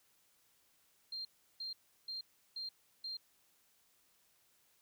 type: tone bursts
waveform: sine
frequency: 4186 Hz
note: C8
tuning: in tune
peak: -40 dBFS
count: 5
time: 1.12-3.17 s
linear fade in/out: 5 ms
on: 130 ms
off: 350 ms
effects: white hiss -72 dBFS RMS until 4.81 s